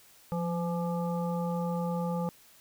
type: harmonic tone with a mistuned harmonic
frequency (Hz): 170.2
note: F3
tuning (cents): -44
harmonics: 1 / 3 / 5 / 7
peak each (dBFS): -30 / -35 / -38 / -43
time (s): 0.32-2.29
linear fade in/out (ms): 0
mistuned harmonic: 1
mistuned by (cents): +41
effects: white hiss -58 dBFS RMS until 2.6 s